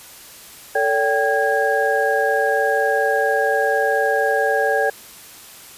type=tone cluster; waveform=sine; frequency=444.8 / 569 / 778 / 1639 Hz; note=A4 / C#5 / G5 / G#6; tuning=+19 / +45 / -13 / -23 cents; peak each=-21 dBFS; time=0.75-4.9 s; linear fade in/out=5 ms; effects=white hiss -41 dBFS RMS until 5.77 s + resampled to 32000 Hz